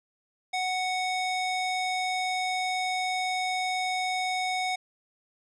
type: tone with band-pass filter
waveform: square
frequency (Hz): 741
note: F#5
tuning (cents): +2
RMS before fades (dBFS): -29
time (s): 0.53-4.76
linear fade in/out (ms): 10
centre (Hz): 2700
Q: 0.55
effects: resampled to 24000 Hz